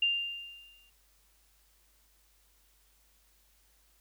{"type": "tone with exponential decay", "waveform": "sine", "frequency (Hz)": 2794, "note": "F7", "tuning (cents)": 0, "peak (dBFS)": -23, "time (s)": [0.02, 0.9], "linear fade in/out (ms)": 5, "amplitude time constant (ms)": 190, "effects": ["added 50 Hz sine -68 dBFS peak until 4 s", "white hiss -68 dBFS RMS until 4 s"]}